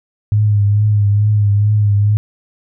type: tone with vibrato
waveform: sine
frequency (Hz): 103.83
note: G#2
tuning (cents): 0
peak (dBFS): -9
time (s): 0.32-2.17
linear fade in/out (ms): 0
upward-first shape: triangle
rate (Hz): 2.3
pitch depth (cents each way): 47
effects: none